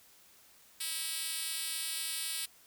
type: tone with high-pass filter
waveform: 5% pulse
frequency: 323.9 Hz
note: E4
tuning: 30 cents flat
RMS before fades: -37 dBFS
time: 0.8-2.46 s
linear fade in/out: 10 ms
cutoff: 5200 Hz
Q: 0.6
effects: white hiss -61 dBFS RMS until 2.66 s